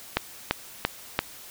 click train, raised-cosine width 0.3 ms, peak -5 dBFS, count 4, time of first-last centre 0.17-1.19 s, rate 2.94 Hz, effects white hiss -45 dBFS RMS until 1.5 s

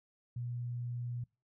sine tone, 121.1 Hz, B2, 34 cents flat, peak -36 dBFS, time 0.36-1.24 s, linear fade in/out 5 ms, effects noise-tail reverb RT60 0.3 s tail -25 dB re dry

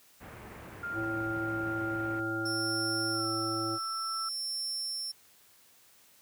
pink low-pass noise, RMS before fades -46 dBFS, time 0.2-2.21 s, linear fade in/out 20 ms, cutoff 2300 Hz, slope 24 dB/octave
sine tone with pitch glide, 1401 to 1329.3 Hz, F6 to E6, +5 to +14 cents, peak -34 dBFS, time 0.83-4.29 s, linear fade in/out 5 ms, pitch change -91 cents, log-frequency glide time 3.11-3.27 s
harmonic tone, 110.8 Hz, A2, 13 cents sharp, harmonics 1 / 3 / 5 / 7, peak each -40 / -34 / -43 / -45 dBFS, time 0.93-3.79 s, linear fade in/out 50 ms
35% pulse tone with tremolo, 5400 Hz, E8, 41 cents sharp, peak -30 dBFS, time 2.45-5.12 s, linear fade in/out 10 ms, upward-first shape sine, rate 0.57 Hz, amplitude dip 45%
effects white hiss -61 dBFS RMS until 6.21 s + high-pass 60 Hz 12 dB/octave

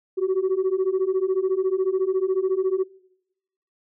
sine beating tone pair, 370 / 384 Hz, F#4 / G4, 0 / -36 cents, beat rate 14 Hz, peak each -21 dBFS, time 0.17-2.84 s, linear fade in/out 20 ms, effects noise-tail reverb RT60 0.9 s tail -24 dB re dry + tanh soft clip ceiling -16 dBFS

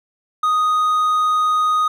triangle tone with hard clipping, 1244.5 Hz, D#6, in tune, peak -15 dBFS, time 0.43-1.88 s, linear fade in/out 5 ms, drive 6 dB, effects none

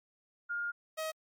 sine / sawtooth tone pair in turn, 1415 / 633 Hz, F6 / D#5, +22 / +30 cents, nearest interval octave + major second, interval 1392 cents, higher first, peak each -33 / -31 dBFS, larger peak second, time 0.49-0.72 / 0.97-1.12 s, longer first, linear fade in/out 20 ms, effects Opus 48 kbps

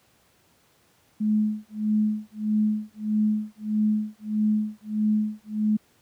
sine tone with tremolo, 213.4 Hz, G#3, 47 cents sharp, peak -18 dBFS, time 1.2-5.77 s, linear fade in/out 10 ms, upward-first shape sine, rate 1.6 Hz, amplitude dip 100%, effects pink hiss -62 dBFS RMS until 6.01 s + high-pass 80 Hz 12 dB/octave

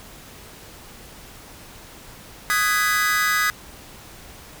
45% pulse chord, G# minor seventh, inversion second, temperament just, 1245.9 / 1495.1 / 1661.2 / 1993.5 Hz, D#6 / F#6 / G#6 / B6, +2 / +18 / 0 / +16 cents, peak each -23 / -27 / -23 / -24 dBFS, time 2.5-3.5 s, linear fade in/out 0 ms, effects pink hiss -43 dBFS RMS until 4.6 s

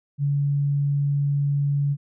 sine tone, 142.4 Hz, C#3, 47 cents sharp, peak -19 dBFS, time 0.18-1.97 s, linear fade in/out 50 ms, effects none

